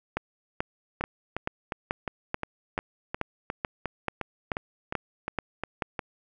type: two click trains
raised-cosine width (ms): 0.5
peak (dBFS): -12 / -15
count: 14 / 15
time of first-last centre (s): 0.17-5.822 / 1.01-5.992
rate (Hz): 2.3 / 2.81
effects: none